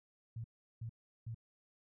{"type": "tone bursts", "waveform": "sine", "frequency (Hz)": 114, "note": "A#2", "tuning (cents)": -38, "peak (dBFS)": -40, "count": 3, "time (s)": [0.36, 1.346], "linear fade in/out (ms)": 5, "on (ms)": 82, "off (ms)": 370, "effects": []}